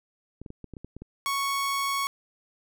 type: clicks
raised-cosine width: 3 ms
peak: -27 dBFS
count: 9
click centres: 0.416 / 0.462 / 0.504 / 0.643 / 0.737 / 0.768 / 0.846 / 0.966 / 1.02 s
type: tone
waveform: sawtooth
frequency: 1108.7 Hz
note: C#6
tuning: in tune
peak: -22 dBFS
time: 1.26-2.07 s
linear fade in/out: 0 ms
effects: none